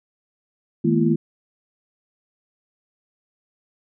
sine tone cluster, 158.7 / 216.3 / 237.9 / 340.2 Hz, D#3 / A3 / A#3 / F4, +35 / -29 / +35 / -45 cents, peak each -21 dBFS, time 0.84-1.16 s, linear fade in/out 10 ms, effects none

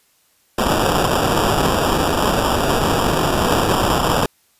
white noise with sample-and-hold, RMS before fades -17 dBFS, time 0.58-4.26 s, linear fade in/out 5 ms, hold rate 2100 Hz, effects white hiss -59 dBFS RMS until 4.59 s + resampled to 32000 Hz

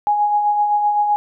sine tone with tremolo, 830.6 Hz, G#5, in tune, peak -12 dBFS, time 0.07-1.16 s, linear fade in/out 0 ms, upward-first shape sine, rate 7.8 Hz, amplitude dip 40%, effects none

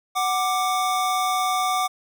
square tone pair together, 743 / 1179.4 Hz, F#5 / D6, +7 / +7 cents, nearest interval minor sixth, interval 800 cents, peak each -24 dBFS, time 0.15-1.88 s, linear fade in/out 20 ms, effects none

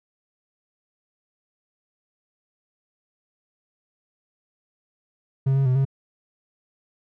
triangle tone with pitch steps, 134.7 / 136.4 / 127.8 / 135.6 Hz, C#3 / C#3 / C3 / C#3, -49 / -28 / -40 / -38 cents, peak -15 dBFS, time 5.46-5.852 s, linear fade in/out 10 ms, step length 98 ms, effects none

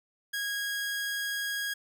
sawtooth tone, 1644 Hz, G#6, 18 cents flat, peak -27 dBFS, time 0.33-1.74 s, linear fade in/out 10 ms, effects none

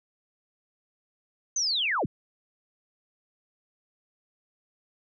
sine linear sweep, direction down, 6330 to 64 Hz, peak -24 dBFS, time 1.56-2.06 s, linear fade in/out 5 ms, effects none

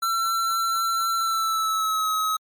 square tone with pitch glide, 1348 to 1277.5 Hz, E6 to D#6, +38 to +45 cents, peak -22 dBFS, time 0.02-2.37 s, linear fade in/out 10 ms, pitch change -93 cents, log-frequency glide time 1.16-2.08 s, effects MP3 96 kbps

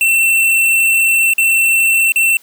square tone with dropouts, 2693 Hz, E7, 36 cents sharp, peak -10 dBFS, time 0.01-2.37 s, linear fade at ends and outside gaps 2 ms, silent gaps 1.336-1.381 / 2.121-2.159 s, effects white hiss -48 dBFS RMS until 2.42 s + high-pass 200 Hz 12 dB/octave

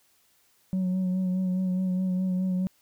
sine tone with vibrato, 185 Hz, F#3, in tune, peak -21 dBFS, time 0.73-2.67 s, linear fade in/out 0 ms, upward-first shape sine, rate 4.8 Hz, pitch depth 27 cents each way, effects tanh soft clip ceiling -23 dBFS + white hiss -65 dBFS RMS until 2.81 s

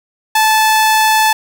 sawtooth tone, 872 Hz, A5, 16 cents flat, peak -5 dBFS, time 0.35-1.33 s, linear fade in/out 5 ms, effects 7-bit

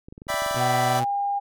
clicks, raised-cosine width 3 ms, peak -28 dBFS, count 11, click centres 0.085 / 0.125 / 0.179 / 0.219 / 0.269 / 0.302 / 0.342 / 0.421 / 0.463 / 0.511 / 0.546 s
25% pulse chord, E minor seventh, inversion third, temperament equal, 587.3 / 659.3 / 784 / 987.8 Hz, D5 / E5 / G5 / B5, 0 / 0 / 0 / 0 cents, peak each -25 / -25 / -28 / -27 dBFS, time 0.28-1.01 s, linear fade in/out 20 ms
sawtooth tone, 123.5 Hz, B2, in tune, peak -22 dBFS, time 0.55-1.05 s, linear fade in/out 20 ms
sine tone with pitch glide, 760 to 805.2 Hz, F#5 to G5, +46 to +46 cents, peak -22 dBFS, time 0.59-1.4 s, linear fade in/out 20 ms, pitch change +100 cents, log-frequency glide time 0.96-1.02 s
effects none

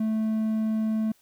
triangle tone, 219 Hz, A3, 8 cents flat, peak -21 dBFS, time 0-1.12 s, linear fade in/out 5 ms, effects white hiss -63 dBFS RMS until 1.21 s

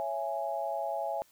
sine chord, C# minor, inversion none, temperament just, 554.4 / 665.2 / 831.5 Hz, C#5 / E5 / G#5, 0 / +16 / +2 cents, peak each -37 / -34 / -35 dBFS, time 0-1.22 s, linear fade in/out 0 ms, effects white hiss -64 dBFS RMS until 1.31 s

